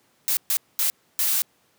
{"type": "noise bursts at uneven times", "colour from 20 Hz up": "blue", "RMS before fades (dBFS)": -22, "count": 4, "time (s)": [[0.28, 0.37], [0.5, 0.57], [0.79, 0.9], [1.19, 1.42]], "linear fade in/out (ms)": 0, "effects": ["pink hiss -63 dBFS RMS until 1.78 s", "high-pass 150 Hz 12 dB/octave"]}